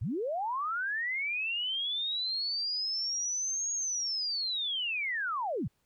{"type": "linear two-way sweep", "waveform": "sine", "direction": "up then down", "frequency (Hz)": [77.78, 6650, 77.78], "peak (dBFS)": -30, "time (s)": [0.01, 5.68], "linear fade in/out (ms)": 10, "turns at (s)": 3.72, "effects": ["pink hiss -75 dBFS RMS until 5.85 s"]}